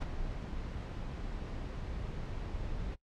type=noise with ADSR envelope; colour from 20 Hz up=brown; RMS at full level=-31 dBFS; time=0-2.96 s; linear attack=24 ms; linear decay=17 ms; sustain=-8 dB; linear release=27 ms; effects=noise-tail reverb RT60 0.1 s tail -20 dB re dry + low-pass 5000 Hz 12 dB/octave